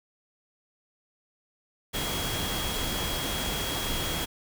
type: tone in noise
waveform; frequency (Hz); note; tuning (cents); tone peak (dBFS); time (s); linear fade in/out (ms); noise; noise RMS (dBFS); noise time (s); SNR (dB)
sine; 3292; G#7; -16; -35; 1.93-4.26; 20; pink; -31; 1.93-4.26; -7
effects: none